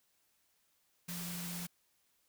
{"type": "tone in noise", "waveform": "sine", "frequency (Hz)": 174.61, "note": "F3", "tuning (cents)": 0, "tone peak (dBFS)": -42, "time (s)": [1.08, 1.67], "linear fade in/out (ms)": 10, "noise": "white", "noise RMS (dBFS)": -44, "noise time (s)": [1.08, 1.67], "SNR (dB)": -1, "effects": ["white hiss -75 dBFS RMS until 2.28 s"]}